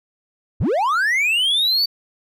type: linear sweep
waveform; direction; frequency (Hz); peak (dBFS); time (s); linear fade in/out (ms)
triangle; up; 48.75 to 4615; -14; 0.6-1.86; 10
effects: none